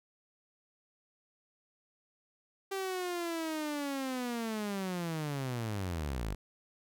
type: linear sweep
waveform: sawtooth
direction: down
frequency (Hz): 392 to 45.73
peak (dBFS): -30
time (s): 2.71-6.35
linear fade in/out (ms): 10
effects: none